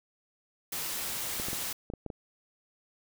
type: noise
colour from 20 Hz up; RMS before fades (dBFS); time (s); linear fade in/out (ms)
white; -35; 0.72-1.73; 5
type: clicks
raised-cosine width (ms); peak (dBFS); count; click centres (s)
2; -24; 7; 1.399 / 1.485 / 1.531 / 1.901 / 1.937 / 2.063 / 2.102
effects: none